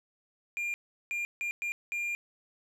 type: tone bursts at uneven times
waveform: triangle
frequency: 2400 Hz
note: D7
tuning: 37 cents sharp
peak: -29 dBFS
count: 5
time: 0.57-0.74 / 1.11-1.25 / 1.41-1.51 / 1.62-1.72 / 1.92-2.15 s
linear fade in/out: 0 ms
effects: none